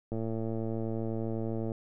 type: click train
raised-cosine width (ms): 2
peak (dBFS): -22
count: 180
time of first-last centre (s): 0.12-1.718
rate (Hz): 112
effects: none